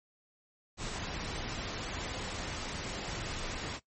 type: noise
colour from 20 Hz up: pink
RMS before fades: -38 dBFS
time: 0.77-3.8 s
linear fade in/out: 50 ms
effects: noise-tail reverb RT60 0.1 s tail -17 dB re dry + MP3 32 kbps